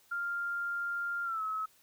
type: tone with pitch glide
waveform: sine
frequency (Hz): 1396.9 to 1288.4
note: F6 to E6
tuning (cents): 0 to -40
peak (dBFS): -32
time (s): 0.11-1.66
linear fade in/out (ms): 10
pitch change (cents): -140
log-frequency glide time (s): 1.24-1.42
effects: white hiss -65 dBFS RMS until 1.82 s